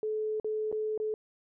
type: tone with dropouts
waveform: sine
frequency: 431.4 Hz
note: A4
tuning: 34 cents flat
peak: -29 dBFS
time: 0.03-1.14 s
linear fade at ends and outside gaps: 1 ms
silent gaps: 0.399-0.445 / 0.716-0.726 / 0.977-1 s
effects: none